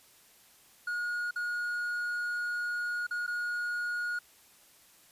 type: tone with dropouts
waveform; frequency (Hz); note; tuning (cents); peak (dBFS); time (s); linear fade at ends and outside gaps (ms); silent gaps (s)
triangle; 1441; F#6; -46; -29; 0.87-4.19; 5; 1.31-1.359 / 3.068-3.109 / 3.266-3.276
effects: white hiss -60 dBFS RMS until 5.11 s + resampled to 32000 Hz